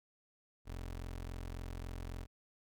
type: tone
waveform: 25% pulse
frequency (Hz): 43.65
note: F1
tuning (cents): 0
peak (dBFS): -38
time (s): 0.65-2.27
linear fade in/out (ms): 50
effects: none